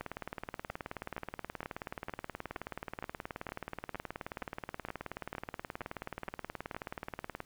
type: two click trains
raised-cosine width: 0.5 ms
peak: -24 / -23 dBFS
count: 14 / 140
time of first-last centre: 0.7-6.747 / 0.01-7.404 s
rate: 2.15 / 18.8 Hz
effects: pink hiss -65 dBFS RMS until 7.45 s